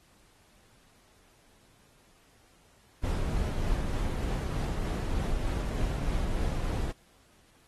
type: noise with tremolo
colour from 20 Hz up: brown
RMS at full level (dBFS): -29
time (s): 3.03-6.92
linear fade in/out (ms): 10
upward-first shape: triangle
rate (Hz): 3.3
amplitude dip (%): 25
effects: pink hiss -63 dBFS RMS until 7.67 s + AAC 32 kbps